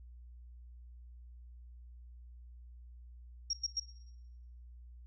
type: tone bursts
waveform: sine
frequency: 5588 Hz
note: F8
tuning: in tune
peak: -31 dBFS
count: 3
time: 3.5-3.799 s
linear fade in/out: 5 ms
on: 33 ms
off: 100 ms
effects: noise-tail reverb RT60 1.0 s tail -18 dB re dry + added 60 Hz sine -50 dBFS peak until 5.06 s